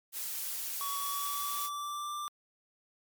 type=noise; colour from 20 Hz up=blue; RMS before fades=-37 dBFS; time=0.12-1.7 s; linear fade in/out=50 ms
type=tone with pitch glide; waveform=square; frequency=1127 to 1182.3 Hz; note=C#6 to D6; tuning=+28 to +11 cents; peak=-36 dBFS; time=0.81-2.28 s; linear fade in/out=0 ms; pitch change=+83 cents; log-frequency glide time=0.95-2.13 s
effects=MP3 96 kbps